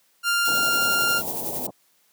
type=tone; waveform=sawtooth; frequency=1396.9 Hz; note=F6; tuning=in tune; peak=-16 dBFS; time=0.23-1.22 s; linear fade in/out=50 ms
type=noise with tremolo; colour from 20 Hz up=violet; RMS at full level=-28 dBFS; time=0.45-1.67 s; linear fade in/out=5 ms; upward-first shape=sine; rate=11 Hz; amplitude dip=45%
type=low-pass noise; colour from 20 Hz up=white; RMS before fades=-34 dBFS; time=0.47-1.71 s; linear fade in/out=10 ms; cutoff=880 Hz; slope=48 dB/octave
effects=white hiss -63 dBFS RMS until 2.12 s + high-pass 150 Hz 12 dB/octave